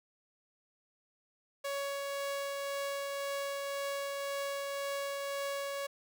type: tone with tremolo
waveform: sawtooth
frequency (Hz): 559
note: C#5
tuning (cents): +14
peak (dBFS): -30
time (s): 1.64-5.87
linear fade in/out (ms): 10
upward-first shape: triangle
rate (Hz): 1.9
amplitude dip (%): 25
effects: none